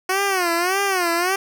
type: tone with vibrato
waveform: 10% pulse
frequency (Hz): 366.9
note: F#4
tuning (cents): -15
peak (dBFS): -10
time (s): 0.09-1.36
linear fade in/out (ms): 5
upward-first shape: sine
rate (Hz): 1.7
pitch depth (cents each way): 150
effects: none